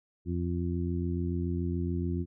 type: harmonic tone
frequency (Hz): 87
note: F2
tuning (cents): -6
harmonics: 1 / 2 / 3 / 4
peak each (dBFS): -31 / -34 / -36 / -37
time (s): 0.25-2.26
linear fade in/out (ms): 50
effects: none